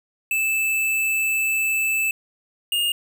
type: tone pair in turn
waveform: square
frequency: 2631 / 2835 Hz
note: E7 / F7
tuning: -4 / +25 cents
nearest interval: minor second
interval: 129 cents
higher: second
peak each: -20 dBFS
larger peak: neither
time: 0.31-2.11 / 2.72-2.92 s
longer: first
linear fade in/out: 2 ms
effects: none